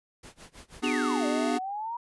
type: noise with tremolo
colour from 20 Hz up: pink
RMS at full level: -46 dBFS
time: 0.23-0.9 s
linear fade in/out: 5 ms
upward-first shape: sine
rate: 6.2 Hz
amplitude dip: 95%
type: chord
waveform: square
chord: G# half-diminished seventh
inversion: first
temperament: just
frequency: 249.2 / 299 / 373.8 / 415.3 Hz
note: B3 / D4 / F#4 / G#4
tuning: +16 / +31 / +18 / 0 cents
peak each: -30 / -31 / -36 / -35 dBFS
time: 0.82-1.59 s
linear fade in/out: 20 ms
type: exponential two-way sweep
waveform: sine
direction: down then up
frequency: 2960 to 582 to 964 Hz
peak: -31 dBFS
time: 0.84-1.97 s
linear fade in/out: 5 ms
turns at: 1.26 s
effects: resampled to 24000 Hz